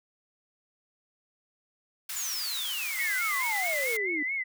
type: high-pass noise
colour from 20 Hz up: white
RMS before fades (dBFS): -36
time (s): 2.09-3.97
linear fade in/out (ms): 5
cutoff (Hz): 1000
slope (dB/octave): 24
type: exponential sweep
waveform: sine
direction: down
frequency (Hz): 7200 to 289.9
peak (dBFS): -32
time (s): 2.16-4.23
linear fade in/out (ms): 5
type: tone with vibrato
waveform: sine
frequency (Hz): 2096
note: C7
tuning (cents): +2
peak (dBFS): -28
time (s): 2.98-4.44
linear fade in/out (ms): 20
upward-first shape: sine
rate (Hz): 4.6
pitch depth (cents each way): 94
effects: none